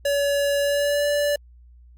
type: tone with pitch glide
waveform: square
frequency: 568 to 581.3 Hz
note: C#5 to D5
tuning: +42 to -18 cents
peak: -20 dBFS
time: 0.05-1.36 s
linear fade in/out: 5 ms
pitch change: +40 cents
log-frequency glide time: 0.6-1.06 s
effects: added 60 Hz sine -46 dBFS peak until 1.97 s + Opus 48 kbps